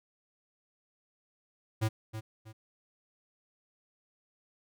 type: tone with echo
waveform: square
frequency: 109.7 Hz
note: A2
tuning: 5 cents flat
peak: -27 dBFS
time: 1.81-1.89 s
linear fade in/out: 20 ms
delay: 320 ms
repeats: 2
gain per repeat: -10 dB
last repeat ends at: 2.53 s
effects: none